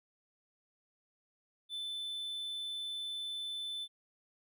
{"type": "tone", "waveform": "triangle", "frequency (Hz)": 3520, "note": "A7", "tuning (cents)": 0, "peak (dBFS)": -36, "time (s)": [1.69, 3.88], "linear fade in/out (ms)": 50, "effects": []}